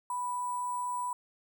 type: tone with sample-and-hold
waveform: sine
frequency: 987.8 Hz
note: B5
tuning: in tune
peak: -31 dBFS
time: 0.1-1.13 s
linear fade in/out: 2 ms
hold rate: 8820 Hz
effects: none